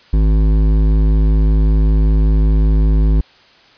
triangle tone with hard clipping, 52.6 Hz, G#1, 23 cents sharp, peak -11 dBFS, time 0.13-3.21 s, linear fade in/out 5 ms, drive 16 dB, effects white hiss -47 dBFS RMS until 3.77 s + resampled to 11025 Hz

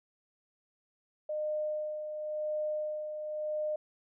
sine tone with tremolo, 609 Hz, D#5, 37 cents flat, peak -30 dBFS, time 1.29-3.76 s, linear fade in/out 5 ms, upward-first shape sine, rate 0.94 Hz, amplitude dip 50%, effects none

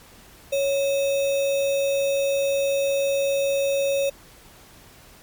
sine tone with sample-and-hold, 554.4 Hz, C#5, in tune, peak -19 dBFS, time 0.52-4.1 s, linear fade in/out 10 ms, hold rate 3150 Hz, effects pink hiss -49 dBFS RMS until 5.22 s + MP3 96 kbps

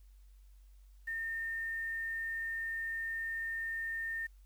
sine tone with quantisation, 1819 Hz, A#6, 43 cents flat, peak -35 dBFS, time 1.07-4.27 s, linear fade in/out 10 ms, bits 10, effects added 48 Hz sine -55 dBFS peak until 4.45 s + white hiss -75 dBFS RMS until 4.45 s

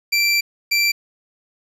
25% pulse tone bursts at uneven times, 2349 Hz, D7, in tune, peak -11 dBFS, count 2, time 0.12-0.41 / 0.71-0.92 s, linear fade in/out 10 ms, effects resampled to 32000 Hz + 8-bit

